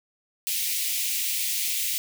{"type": "high-pass noise", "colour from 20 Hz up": "white", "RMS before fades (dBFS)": -27, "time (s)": [0.47, 1.98], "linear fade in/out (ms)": 0, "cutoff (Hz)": 2100, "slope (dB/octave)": 48, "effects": []}